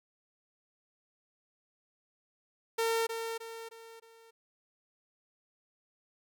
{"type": "tone with echo", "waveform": "sawtooth", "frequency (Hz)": 455.1, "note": "A#4", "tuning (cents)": -42, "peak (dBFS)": -24, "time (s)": [2.78, 3.07], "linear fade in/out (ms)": 10, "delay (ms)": 310, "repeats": 4, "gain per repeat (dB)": -7, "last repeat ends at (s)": 4.31, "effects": []}